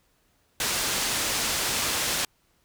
white low-pass noise, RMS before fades -27 dBFS, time 0.6-2.25 s, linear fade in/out 2 ms, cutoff 8200 Hz, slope 12 dB/octave, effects pink hiss -67 dBFS RMS until 2.64 s

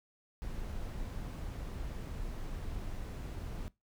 brown noise, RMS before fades -40 dBFS, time 0.42-3.68 s, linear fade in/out 0 ms, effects noise-tail reverb RT60 0.2 s tail -20 dB re dry

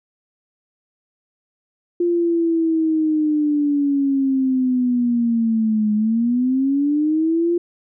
sine linear two-way sweep, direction down then up, 349.2 to 210 to 349.2 Hz, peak -15 dBFS, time 2-7.58 s, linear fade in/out 5 ms, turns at 5.94 s, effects none

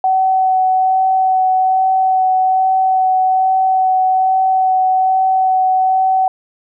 sine tone with vibrato, 754 Hz, F#5, 32 cents sharp, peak -10 dBFS, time 0.04-6.28 s, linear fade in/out 2 ms, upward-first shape sine, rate 1.2 Hz, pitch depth 10 cents each way, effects none

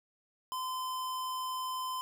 square tone, 1026 Hz, C6, 34 cents flat, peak -35 dBFS, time 0.52-2.01 s, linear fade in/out 0 ms, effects none

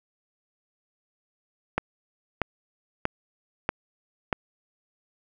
click train, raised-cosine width 0.5 ms, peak -8 dBFS, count 5, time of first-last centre 1.78-4.328 s, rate 1.57 Hz, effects none

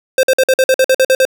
square tone bursts, 523.3 Hz, C5, in tune, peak -8 dBFS, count 11, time 0.18-1.252 s, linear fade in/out 2 ms, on 52 ms, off 50 ms, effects none

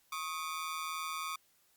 sawtooth ring-modulated tone, 1174.7 Hz, D6, in tune, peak -30 dBFS, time 0.12-1.36 s, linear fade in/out 5 ms, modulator 81.5 Hz, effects white hiss -70 dBFS RMS until 1.76 s + Opus 48 kbps

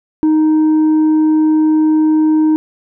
sine tone with tanh clipping, 311.1 Hz, D#4, in tune, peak -9 dBFS, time 0.23-2.56 s, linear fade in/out 0 ms, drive 3 dB, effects none

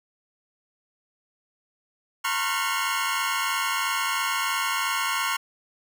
25% pulse tone cluster, 911 / 1005 / 1088 / 1391 / 1494 Hz, A#5 / B5 / C#6 / F6 / F#6, -40 / +30 / -33 / -7 / +16 cents, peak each -29 / -30 / -24 / -26 / -30 dBFS, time 2.24-5.37 s, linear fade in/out 10 ms, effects none

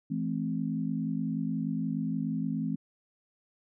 sine chord, A minor, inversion second, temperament equal with one note detuned, 164.81 / 215.1 / 261.6 Hz, E3 / A3 / C4, 0 / -39 / 0 cents, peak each -33 dBFS, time 0.1-2.76 s, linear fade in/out 10 ms, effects none

